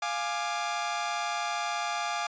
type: chord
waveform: sawtooth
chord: D diminished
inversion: first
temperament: equal with one note detuned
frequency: 698.5 / 830.6 / 1188.3 Hz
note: F5 / Ab5 / D6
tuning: 0 / 0 / +20 cents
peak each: -30 dBFS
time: 0.02-2.27 s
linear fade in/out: 5 ms
effects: resampled to 16000 Hz